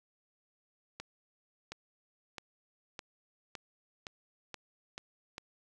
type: accelerating click train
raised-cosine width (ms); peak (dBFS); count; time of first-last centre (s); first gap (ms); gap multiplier
0.2; -24; 9; 1-5.381; 720; 0.92
effects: none